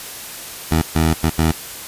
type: tone bursts at uneven times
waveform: 15% pulse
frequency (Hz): 80.1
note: E2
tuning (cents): -49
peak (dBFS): -7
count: 4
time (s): 0.71-0.82 / 0.95-1.14 / 1.23-1.3 / 1.38-1.52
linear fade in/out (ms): 10
effects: white hiss -32 dBFS RMS until 1.87 s + resampled to 32000 Hz